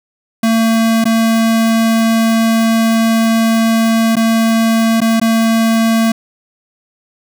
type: tone with dropouts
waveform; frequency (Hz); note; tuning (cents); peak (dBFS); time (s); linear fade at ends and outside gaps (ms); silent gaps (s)
square; 225.8; A3; +45; -10; 0.43-6.12; 5; 1.042-1.054 / 4.156-4.166 / 5.005-5.015 / 5.199-5.214
effects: none